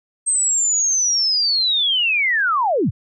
sine linear sweep, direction down, 8390 to 65.41 Hz, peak -15 dBFS, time 0.26-2.91 s, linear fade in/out 20 ms, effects none

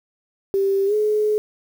sine tone with pitch glide, 392 to 425 Hz, G4 to G#4, 0 to +40 cents, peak -16 dBFS, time 0.54-1.38 s, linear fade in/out 0 ms, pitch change +140 cents, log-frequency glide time 0.86-0.94 s, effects 7-bit

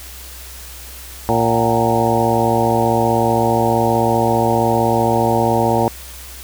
harmonic tone with a mistuned harmonic, 115.3 Hz, A#2, 19 cents flat, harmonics 1 / 2 / 3 / 4 / 5 / 6 / 7 / 8, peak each -21 / -21 / -21 / -21 / -21 / -21 / -21 / -21 dBFS, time 1.29-5.88 s, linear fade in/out 0 ms, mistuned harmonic 6, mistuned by +89 cents, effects added 63 Hz sine -36 dBFS peak until 6.43 s + white hiss -36 dBFS RMS until 6.43 s

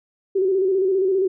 sine tone with vibrato, 381 Hz, G4, 49 cents flat, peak -16 dBFS, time 0.35-1.28 s, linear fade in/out 10 ms, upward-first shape square, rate 15 Hz, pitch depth 51 cents each way, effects none

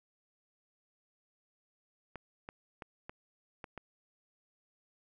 clicks, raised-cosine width 0.5 ms, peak -28 dBFS, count 6, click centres 2.157 / 2.489 / 2.822 / 3.095 / 3.642 / 3.777 s, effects none

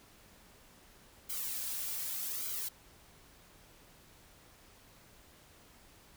blue noise with flanger, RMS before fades -38 dBFS, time 1.29-2.69 s, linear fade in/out 10 ms, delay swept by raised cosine 1.1 to 3.2 ms, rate 0.85 Hz, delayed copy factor -0.8, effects pink hiss -60 dBFS RMS until 6.16 s

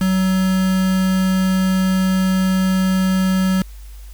triangle tone with quantisation, 188 Hz, F#3, 28 cents sharp, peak -12 dBFS, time 0.01-3.62 s, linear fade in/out 2 ms, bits 4, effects added 50 Hz sine -33 dBFS peak until 4.13 s + white hiss -49 dBFS RMS until 4.13 s

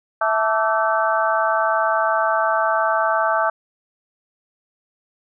harmonic tone with a mistuned harmonic, 219.3 Hz, A3, 6 cents flat, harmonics 3 / 4 / 5 / 6 / 7, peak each -21 / -22 / -23 / -24 / -24 dBFS, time 0.21-3.5 s, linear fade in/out 5 ms, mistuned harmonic 5, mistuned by +92 cents, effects none

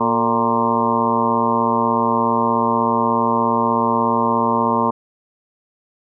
harmonic tone with a mistuned harmonic, 116.7 Hz, A#2, 2 cents sharp, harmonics 1 / 2 / 3 / 4 / 5 / 6 / 7 / 8 / 9 / 10, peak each -31 / -21 / -28 / -24 / -26 / -29 / -29 / -20 / -20 / -29 dBFS, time 0-4.91 s, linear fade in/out 10 ms, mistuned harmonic 4, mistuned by -59 cents, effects none

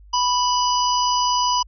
harmonic tone, 987.8 Hz, B5, in tune, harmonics 1 / 3 / 5 / 6, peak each -18 / -27 / -25 / -28 dBFS, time 0.13-1.63 s, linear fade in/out 10 ms, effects added 50 Hz sine -43 dBFS peak until 1.67 s

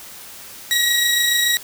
sawtooth tone pair together, 1907 / 3841 Hz, A#6 / B7, +39 / -49 cents, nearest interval octave, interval 1212 cents, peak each -15 dBFS, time 0.71-1.57 s, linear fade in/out 0 ms, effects white hiss -38 dBFS RMS until 1.63 s

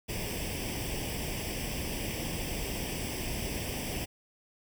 pink noise with comb filter, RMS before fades -35 dBFS, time 0.08-4.06 s, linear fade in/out 20 ms, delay 0.37 ms, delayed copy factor +0.8, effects none

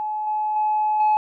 sine tone with level steps, 853 Hz, G#5, 46 cents sharp, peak -23 / -20 / -17 / -13 dBFS, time 0-1.17 s, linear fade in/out 0 ms, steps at 0.27 / 0.56 / 1 s, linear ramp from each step 2 ms, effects tanh soft clip ceiling -13 dBFS

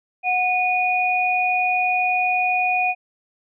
sine tone pair together, 732 / 2462 Hz, F#5 / D#7, -19 / -19 cents, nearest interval octave + major sixth, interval 2100 cents, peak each -20 / -20 dBFS, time 0.23-2.95 s, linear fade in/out 50 ms, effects none

